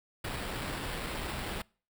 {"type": "noise with sample-and-hold", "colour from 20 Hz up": "pink", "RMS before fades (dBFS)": -37, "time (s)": [0.24, 1.62], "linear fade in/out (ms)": 5, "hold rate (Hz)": 6300, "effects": ["noise-tail reverb RT60 0.4 s tail -25 dB re dry"]}